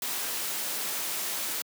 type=noise; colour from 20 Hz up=white; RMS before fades=-32 dBFS; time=0.02-1.62 s; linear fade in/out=2 ms; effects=high-pass 200 Hz 12 dB/octave